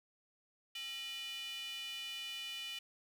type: tone with high-pass filter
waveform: square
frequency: 269.5 Hz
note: C#4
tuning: 49 cents flat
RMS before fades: -44 dBFS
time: 0.75-2.79 s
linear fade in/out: 5 ms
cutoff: 2800 Hz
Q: 7.5
effects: none